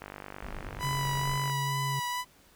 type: click train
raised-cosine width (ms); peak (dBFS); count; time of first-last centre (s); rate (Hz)
0.5; -25; 74; 0.02-1.498; 49.4
type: noise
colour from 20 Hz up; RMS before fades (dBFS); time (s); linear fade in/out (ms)
brown; -41; 0.42-1.37; 5
type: tone with vibrato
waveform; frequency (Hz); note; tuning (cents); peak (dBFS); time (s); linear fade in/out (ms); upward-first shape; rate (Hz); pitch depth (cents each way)
sawtooth; 987.8; B5; 0; -27; 0.79-2.25; 50; sine; 2.2; 19
type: tone with pitch glide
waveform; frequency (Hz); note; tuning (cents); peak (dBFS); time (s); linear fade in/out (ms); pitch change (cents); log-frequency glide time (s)
triangle; 137.6 to 136.57; C#3 to C#3; -12 to -25; -29; 0.83-2; 10; -13; 1.69-1.76
effects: pink hiss -60 dBFS RMS until 2.55 s